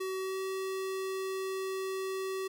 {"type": "tone with pitch glide", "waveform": "square", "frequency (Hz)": [378.2, 381.5], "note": ["F#4", "G4"], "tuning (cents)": [38, -47], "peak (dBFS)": -34, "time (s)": [0, 2.48], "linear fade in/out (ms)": 10, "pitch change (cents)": 15, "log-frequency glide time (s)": [0.17, 0.39], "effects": []}